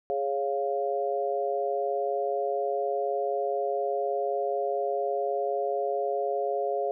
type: chord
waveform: sine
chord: Db major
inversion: second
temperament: equal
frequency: 415.3 / 554.4 / 698.5 Hz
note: Ab4 / Db5 / F5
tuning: 0 / 0 / 0 cents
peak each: -30 dBFS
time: 0.1-6.91 s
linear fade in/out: 0 ms
effects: none